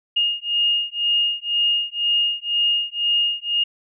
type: beating tone pair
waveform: sine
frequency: 2844 / 2846 Hz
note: F7 / F7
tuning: +31 / +32 cents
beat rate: 2 Hz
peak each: -21 dBFS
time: 0.16-3.64 s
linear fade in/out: 10 ms
effects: none